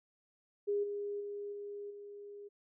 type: tone with level steps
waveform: sine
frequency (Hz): 408.1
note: G#4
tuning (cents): -30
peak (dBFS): -30 / -36 / -39 / -41 / -46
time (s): 0.67-2.49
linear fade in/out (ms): 20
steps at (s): 0.83 / 1.2 / 1.52 / 1.9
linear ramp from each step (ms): 10
effects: none